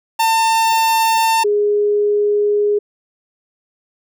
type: tone pair in turn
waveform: 45% pulse / sine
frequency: 899 / 413.9 Hz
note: A5 / G#4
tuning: +37 / -6 cents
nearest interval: octave + minor second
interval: 1343 cents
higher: first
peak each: -12 dBFS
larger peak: neither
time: 0.19-1.44 / 1.44-2.79 s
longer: second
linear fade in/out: 10 ms
effects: none

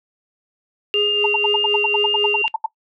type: tone with vibrato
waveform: sine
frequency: 2794 Hz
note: F7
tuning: in tune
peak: -16 dBFS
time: 0.94-2.48 s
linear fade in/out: 0 ms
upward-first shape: sine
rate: 1.9 Hz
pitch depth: 14 cents each way
type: tone with tremolo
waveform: triangle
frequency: 413.8 Hz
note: G#4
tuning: 6 cents flat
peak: -16 dBFS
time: 0.94-2.42 s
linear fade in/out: 5 ms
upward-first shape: triangle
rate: 4 Hz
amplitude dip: 65%
type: tone bursts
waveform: sine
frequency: 888 Hz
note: A5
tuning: 16 cents sharp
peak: -16 dBFS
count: 15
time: 1.24-2.661 s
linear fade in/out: 5 ms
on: 21 ms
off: 79 ms
effects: noise-tail reverb RT60 0.1 s tail -21 dB re dry

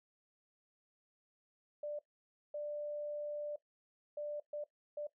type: tone bursts at uneven times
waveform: sine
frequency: 591 Hz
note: D5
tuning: 11 cents sharp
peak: -38 dBFS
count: 5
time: 1.83-1.99 / 2.54-3.56 / 4.17-4.4 / 4.53-4.64 / 4.97-5.07 s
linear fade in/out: 5 ms
effects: noise-tail reverb RT60 0.1 s tail -17 dB re dry

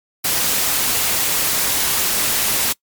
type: noise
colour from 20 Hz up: white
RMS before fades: -18 dBFS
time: 0.24-2.73 s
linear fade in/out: 10 ms
effects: noise-tail reverb RT60 0.1 s tail -24 dB re dry + MP3 96 kbps

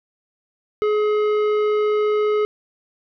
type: tone with tanh clipping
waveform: sine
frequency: 422.7 Hz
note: G#4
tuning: 31 cents sharp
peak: -18 dBFS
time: 0.82-2.45 s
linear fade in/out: 0 ms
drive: 12 dB
effects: none

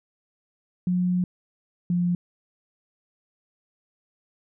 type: tone pair in turn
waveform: sine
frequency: 180 / 175.89 Hz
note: F#3 / F3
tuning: -47 / +13 cents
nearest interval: unison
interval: 40 cents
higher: first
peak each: -20 dBFS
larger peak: neither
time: 0.87-1.24 / 1.9-2.15 s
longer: first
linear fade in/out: 2 ms
effects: none

